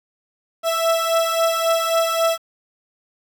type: beating tone pair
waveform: 30% pulse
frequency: 659.3 / 663 Hz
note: E5 / E5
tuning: 0 / +10 cents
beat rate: 3.7 Hz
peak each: -16 / -19 dBFS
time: 0.63-2.38 s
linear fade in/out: 50 ms
effects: 8-bit